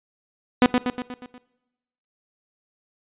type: tone with echo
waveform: sawtooth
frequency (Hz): 248.5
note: B3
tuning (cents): +11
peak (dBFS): -8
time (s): 0.62-0.66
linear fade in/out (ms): 0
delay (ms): 120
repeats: 6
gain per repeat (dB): -5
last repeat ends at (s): 1.38
effects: noise-tail reverb RT60 1.0 s tail -20 dB re dry + resampled to 8000 Hz